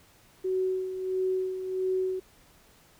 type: tone with tremolo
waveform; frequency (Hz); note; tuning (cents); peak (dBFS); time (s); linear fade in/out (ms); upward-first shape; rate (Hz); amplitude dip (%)
sine; 374.1; F#4; +19; -24; 0.44-2.2; 10; sine; 1.5; 60
effects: pink hiss -59 dBFS RMS until 2.99 s